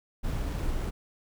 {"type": "noise with sample-and-hold", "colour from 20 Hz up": "brown", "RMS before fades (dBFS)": -30, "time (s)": [0.23, 0.91], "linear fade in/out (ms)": 20, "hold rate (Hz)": 8820, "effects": []}